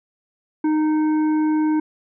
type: harmonic tone with a mistuned harmonic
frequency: 308.5 Hz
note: D#4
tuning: 15 cents flat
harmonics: 1 / 3 / 5 / 7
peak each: -16 / -29 / -38 / -44 dBFS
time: 0.64-1.8 s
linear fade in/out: 5 ms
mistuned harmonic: 7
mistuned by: +27 cents
effects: none